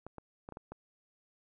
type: clicks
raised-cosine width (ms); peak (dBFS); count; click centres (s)
1; -30; 6; 0.066 / 0.183 / 0.489 / 0.523 / 0.571 / 0.72
effects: none